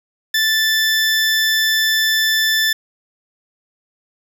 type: tone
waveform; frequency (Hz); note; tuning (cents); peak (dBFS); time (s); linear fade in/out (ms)
20% pulse; 1760; A6; 0; -9; 0.34-2.73; 5
effects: none